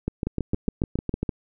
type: two click trains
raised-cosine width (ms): 3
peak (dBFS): -12 / -12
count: 9 / 8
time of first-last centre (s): 0.08-1.292 / 0.27-1.23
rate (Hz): 6.6 / 7.29
effects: none